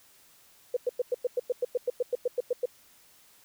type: tone bursts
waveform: sine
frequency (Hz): 493.9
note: B4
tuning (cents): 0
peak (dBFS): -23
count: 16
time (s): 0.74-2.657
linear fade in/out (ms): 5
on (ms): 27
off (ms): 99
effects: white hiss -59 dBFS RMS until 3.44 s